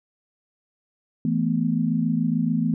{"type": "chord", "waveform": "sine", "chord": "E suspended fourth", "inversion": "none", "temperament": "equal", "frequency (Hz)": [164.81, 220, 246.9], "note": ["E3", "A3", "B3"], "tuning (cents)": [0, 0, 0], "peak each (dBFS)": -24, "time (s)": [1.25, 2.74], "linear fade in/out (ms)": 2, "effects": []}